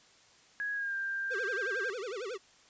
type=tone with pitch glide; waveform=sine; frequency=1661.2 to 1588 Hz; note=G#6 to G6; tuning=0 to +22 cents; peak=-32 dBFS; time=0.6-1.9 s; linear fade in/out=0 ms; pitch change=-78 cents; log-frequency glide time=0.73-0.95 s
type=tone with vibrato; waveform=square; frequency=440 Hz; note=A4; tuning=in tune; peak=-37 dBFS; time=1.3-2.38 s; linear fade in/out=20 ms; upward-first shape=sine; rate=11 Hz; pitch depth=270 cents each way
effects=white hiss -61 dBFS RMS until 2.69 s + resampled to 16000 Hz